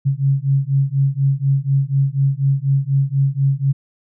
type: beating tone pair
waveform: sine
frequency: 135.4 / 139.5 Hz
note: C#3 / C#3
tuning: -40 / +11 cents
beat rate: 4.1 Hz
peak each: -17 / -17 dBFS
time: 0.05-3.73 s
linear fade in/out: 20 ms
effects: none